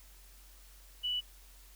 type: tone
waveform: sine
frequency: 2960 Hz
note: F#7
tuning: in tune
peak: -31 dBFS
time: 1.03-1.21 s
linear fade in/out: 20 ms
effects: added 46 Hz sine -55 dBFS peak until 1.75 s + white hiss -60 dBFS RMS until 1.75 s